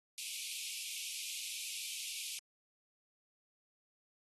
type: high-pass noise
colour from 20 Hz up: pink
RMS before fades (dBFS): -43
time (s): 0.18-2.39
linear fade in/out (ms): 0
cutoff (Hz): 2300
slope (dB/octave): 96
effects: AAC 32 kbps